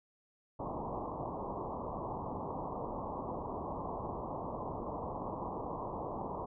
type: low-pass noise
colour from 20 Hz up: white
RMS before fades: -40 dBFS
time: 0.59-6.46 s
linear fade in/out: 10 ms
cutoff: 1100 Hz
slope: 96 dB/octave
effects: none